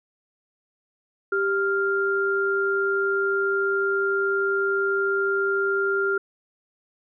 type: tone pair together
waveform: sine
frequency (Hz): 392.8 / 1396.9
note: G4 / F6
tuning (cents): +4 / 0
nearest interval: octave + minor seventh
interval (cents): 2196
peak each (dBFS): -23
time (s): 1.32-6.18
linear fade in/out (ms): 5
effects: none